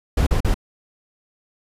brown noise bursts, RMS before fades -17 dBFS, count 3, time 0.17-0.543 s, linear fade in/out 5 ms, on 97 ms, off 41 ms, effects resampled to 32000 Hz

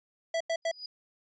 square tone bursts, 660 Hz, E5, 2 cents sharp, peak -28 dBFS, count 3, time 0.34-0.715 s, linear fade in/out 5 ms, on 65 ms, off 90 ms
sine tone with exponential growth, 4933 Hz, D#8, 16 cents flat, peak -35 dBFS, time 0.62-0.86 s, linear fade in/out 5 ms, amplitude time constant 51 ms
effects resampled to 16000 Hz

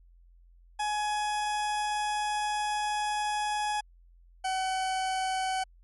40% pulse tone pair in turn, 840 / 755.3 Hz, G#5 / F#5, +19 / +35 cents, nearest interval major second, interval 184 cents, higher first, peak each -27 dBFS, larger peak neither, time 0.79-3.81 / 4.44-5.64 s, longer first, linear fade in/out 10 ms, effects added 43 Hz sine -54 dBFS peak until 5.83 s + MP3 48 kbps

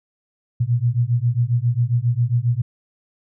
sine beating tone pair, 116.54 / 123.94 Hz, A#2 / B2, 0 / +7 cents, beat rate 7.4 Hz, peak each -19 dBFS, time 0.6-2.62 s, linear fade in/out 10 ms, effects none

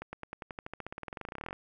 accelerating click train, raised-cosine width 0.5 ms, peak -24 dBFS, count 29, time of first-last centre 0.02-1.529 s, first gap 110 ms, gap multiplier 0.94, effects none

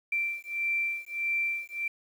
sine beating tone pair, 2349 / 2350.6 Hz, D7 / D7, 0 / +1 cents, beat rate 1.6 Hz, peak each -31 dBFS, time 0.12-1.88 s, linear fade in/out 5 ms, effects 9-bit

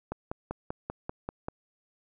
click train, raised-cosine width 1 ms, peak -19 dBFS, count 8, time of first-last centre 0.12-1.485 s, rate 5.13 Hz, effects none

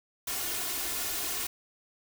white noise with comb filter, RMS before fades -33 dBFS, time 0.27-1.47 s, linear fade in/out 5 ms, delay 2.8 ms, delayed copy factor +0.6, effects none

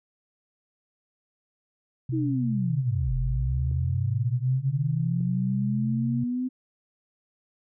sine tone with pitch glide, 128.5 to 129.54 Hz, C3 to C3, -31 to -17 cents, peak -26 dBFS, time 2.09-6.24 s, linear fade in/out 5 ms, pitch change +14 cents, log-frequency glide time 3.34-3.92 s
sine linear two-way sweep, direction down then up, 329.6 to 41.21 to 257.8 Hz, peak -25 dBFS, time 2.12-6.49 s, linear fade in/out 20 ms, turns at 3.15 s
clicks, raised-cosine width 3 ms, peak -32 dBFS, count 2, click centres 3.714 / 5.207 s
effects none

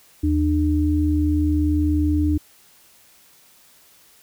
sine tone pair together, 79.57 / 300.4 Hz, D#2 / D4, +39 / +39 cents, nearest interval octave + major seventh, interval 2300 cents, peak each -19 dBFS, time 0.23-2.38 s, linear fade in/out 10 ms, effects white hiss -53 dBFS RMS until 4.22 s

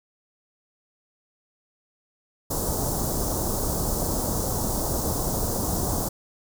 pink band-stop noise, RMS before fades -26 dBFS, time 2.5-6.09 s, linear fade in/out 10 ms, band 1000 to 5700 Hz, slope 24 dB/octave, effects none

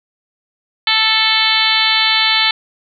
harmonic tone with a mistuned harmonic, 440 Hz, A4, in tune, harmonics 2 / 3 / 4 / 5 / 6 / 7 / 8 / 9 / 10, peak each -22 / -23 / -21 / -18 / -24 / -18 / -18 / -18 / -22 dBFS, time 0.87-2.51 s, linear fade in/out 2 ms, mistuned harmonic 9, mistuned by +15 cents, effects none

